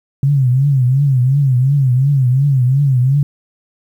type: tone with vibrato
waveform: sine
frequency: 133.4 Hz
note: C3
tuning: 34 cents sharp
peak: -9 dBFS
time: 0.23-3.23 s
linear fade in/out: 2 ms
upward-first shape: triangle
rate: 2.8 Hz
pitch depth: 160 cents each way
effects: 8-bit